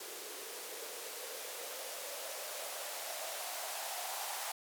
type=noise with band-pass filter sweep; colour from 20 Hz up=violet; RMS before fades=-43 dBFS; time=0-4.52 s; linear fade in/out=5 ms; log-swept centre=400 to 780 Hz; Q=4.7; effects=none